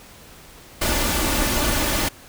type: noise with comb filter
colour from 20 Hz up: pink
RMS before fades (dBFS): -21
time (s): 0.81-2.09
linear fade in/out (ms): 10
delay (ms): 3.4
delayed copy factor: +0.5
effects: pink hiss -45 dBFS RMS until 2.28 s